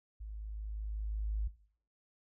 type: tone with level ramp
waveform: sine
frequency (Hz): 52.8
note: G#1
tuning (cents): +29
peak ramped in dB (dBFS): -41 to -30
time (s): 0.2-1.48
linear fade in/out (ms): 10
effects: noise-tail reverb RT60 0.5 s tail -17 dB re dry